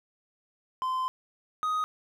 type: tone pair in turn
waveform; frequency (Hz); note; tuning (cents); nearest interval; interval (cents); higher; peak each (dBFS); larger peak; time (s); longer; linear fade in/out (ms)
triangle; 1032 / 1250.6; C6 / D#6; -24 / +8; minor third; 332; second; -25 / -24; second; 0.82-1.08 / 1.63-1.84; first; 0
effects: none